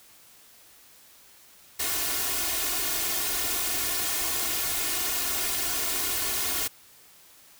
white noise with comb filter, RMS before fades -28 dBFS, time 1.79-6.68 s, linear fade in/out 10 ms, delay 2.8 ms, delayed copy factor +0.9, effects white hiss -54 dBFS RMS until 7.59 s

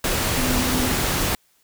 sine tone in noise, 252.6 Hz, B3, 39 cents sharp, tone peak -24 dBFS, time 0.37-0.92 s, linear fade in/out 2 ms, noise pink, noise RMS -22 dBFS, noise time 0.04-1.35 s, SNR -5 dB, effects white hiss -62 dBFS RMS until 1.63 s

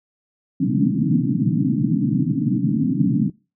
white band-pass noise, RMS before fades -19 dBFS, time 0.6-3.3 s, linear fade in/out 5 ms, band 120 to 300 Hz, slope 96 dB/octave, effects noise-tail reverb RT60 0.3 s tail -22 dB re dry

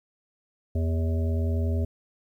harmonic tone with a mistuned harmonic, 80.7 Hz, E2, 36 cents flat, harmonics 1 / 3 / 5 / 7 / 8, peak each -23 / -33 / -37 / -40 / -41 dBFS, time 0.75-1.85 s, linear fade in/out 5 ms, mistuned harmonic 1, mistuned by +73 cents, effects 10-bit

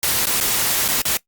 white noise with dropouts, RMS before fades -19 dBFS, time 0.03-1.17 s, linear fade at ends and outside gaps 1 ms, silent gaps 0.256-0.269 / 0.402-0.41 / 0.88-0.886 / 1.018-1.053 s, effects noise-tail reverb RT60 0.1 s tail -20 dB re dry + Opus 48 kbps

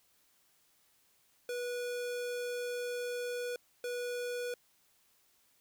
square tone bursts at uneven times, 487.9 Hz, B4, 21 cents flat, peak -36 dBFS, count 2, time 1.49-3.56 / 3.84-4.54 s, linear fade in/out 2 ms, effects white hiss -70 dBFS RMS until 5.6 s

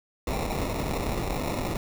pink noise with sample-and-hold, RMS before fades -29 dBFS, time 0.27-1.77 s, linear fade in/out 2 ms, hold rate 1575 Hz, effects none

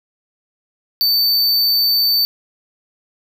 square tone, 4557 Hz, C#8, 47 cents sharp, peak -13 dBFS, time 1.01-2.25 s, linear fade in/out 0 ms, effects none

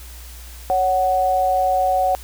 sine tone pair together, 557 / 744 Hz, C#5 / F#5, +8 / +9 cents, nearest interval perfect fourth, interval 501 cents, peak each -21 / -16 dBFS, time 0.7-2.15 s, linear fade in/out 0 ms, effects added 60 Hz sine -36 dBFS peak until 2.23 s + white hiss -42 dBFS RMS until 2.23 s

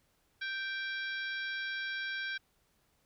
harmonic tone with a mistuned harmonic, 783 Hz, G5, 2 cents flat, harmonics 2 / 3 / 4 / 5 / 6 / 7, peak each -36 / -44 / -46 / -46 / -52 / -53 dBFS, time 0.41-2.38 s, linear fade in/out 10 ms, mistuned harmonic 4, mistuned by +75 cents, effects pink hiss -73 dBFS RMS until 3.05 s

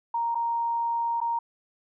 sine tone with dropouts, 932.3 Hz, A#5, in tune, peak -24 dBFS, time 0.14-1.39 s, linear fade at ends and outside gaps 5 ms, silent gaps 0.347-0.353 / 1.204-1.213 s, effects none

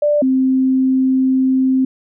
sine tone pair in turn, 590 / 261.6 Hz, D5 / C4, +8 / 0 cents, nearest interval octave + major second, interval 1408 cents, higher first, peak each -11 dBFS, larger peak neither, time 0.02-0.22 / 0.22-1.85 s, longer second, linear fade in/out 5 ms, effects none

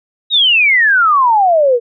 sine exponential sweep, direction down, 3855 to 459.6 Hz, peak -7 dBFS, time 0.3-1.8 s, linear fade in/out 50 ms, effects none

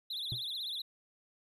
triangle tone with vibrato, 3729 Hz, A#7, in tune, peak -35 dBFS, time 0.1-0.82 s, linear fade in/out 5 ms, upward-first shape triangle, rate 16 Hz, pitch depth 210 cents each way
triangle tone with exponential decay, 122.9 Hz, B2, 8 cents flat, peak -30 dBFS, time 0.32-0.44 s, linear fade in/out 0 ms, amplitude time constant 24 ms
effects none

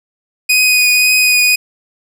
sawtooth tone with vibrato, 2489 Hz, D#7, in tune, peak -5 dBFS, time 0.49-1.56 s, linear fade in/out 10 ms, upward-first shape triangle, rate 1.9 Hz, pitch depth 15 cents each way, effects none

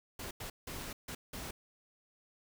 pink noise bursts at uneven times, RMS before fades -43 dBFS, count 5, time 0.19-0.31 / 0.4-0.5 / 0.67-0.93 / 1.08-1.15 / 1.33-1.51 s, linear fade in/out 5 ms, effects none

